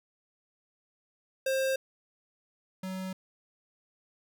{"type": "tone pair in turn", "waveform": "square", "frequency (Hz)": [531, 187.74], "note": ["C5", "F#3"], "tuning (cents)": [25, 25], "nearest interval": "octave + tritone", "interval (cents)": 1800, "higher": "first", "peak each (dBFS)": [-27, -35], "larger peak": "first", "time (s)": [[1.46, 1.76], [2.83, 3.13]], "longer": "neither", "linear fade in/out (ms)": 5, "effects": []}